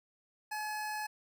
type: tone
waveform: 25% pulse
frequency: 851 Hz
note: G#5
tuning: 42 cents sharp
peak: -32 dBFS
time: 0.51-1.07 s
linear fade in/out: 10 ms
effects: none